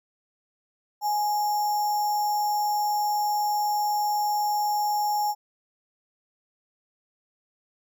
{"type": "tone with sample-and-hold", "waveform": "sine", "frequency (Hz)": 836, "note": "G#5", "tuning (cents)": 11, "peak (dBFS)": -22, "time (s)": [1.01, 5.35], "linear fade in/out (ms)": 50, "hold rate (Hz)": 6300, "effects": []}